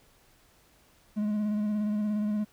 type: tone with vibrato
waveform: triangle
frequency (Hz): 210.2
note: G#3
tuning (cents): +21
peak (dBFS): -24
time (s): 1.16-2.45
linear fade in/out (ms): 20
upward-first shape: square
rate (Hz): 17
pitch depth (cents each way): 22
effects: pink hiss -62 dBFS RMS until 2.52 s